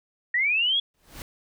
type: linear sweep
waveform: sine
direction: up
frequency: 1860 to 3396 Hz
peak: -20 dBFS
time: 0.34-0.8 s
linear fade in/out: 5 ms
type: noise with exponential growth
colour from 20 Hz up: pink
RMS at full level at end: -35 dBFS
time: 0.94-1.22 s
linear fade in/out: 1 ms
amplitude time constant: 60 ms
effects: none